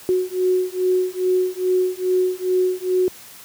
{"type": "beating tone pair", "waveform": "sine", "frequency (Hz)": [366.7, 369.1], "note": ["F#4", "F#4"], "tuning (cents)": [-15, -4], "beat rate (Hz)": 2.4, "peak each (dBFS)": -20, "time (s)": [0.09, 3.08], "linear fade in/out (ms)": 0, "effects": ["white hiss -42 dBFS RMS until 3.44 s", "high-pass 60 Hz 12 dB/octave"]}